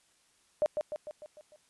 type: tone with echo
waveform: sine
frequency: 605 Hz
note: D#5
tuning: 49 cents flat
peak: -23 dBFS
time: 0.62-0.66 s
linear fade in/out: 0 ms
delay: 150 ms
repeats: 6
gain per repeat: -5 dB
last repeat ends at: 1.56 s
effects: white hiss -68 dBFS RMS until 1.69 s + resampled to 24000 Hz